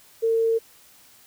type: tone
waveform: sine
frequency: 453.4 Hz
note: A#4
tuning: 48 cents flat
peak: -18 dBFS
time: 0.22-0.59 s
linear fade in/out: 20 ms
effects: white hiss -53 dBFS RMS until 1.26 s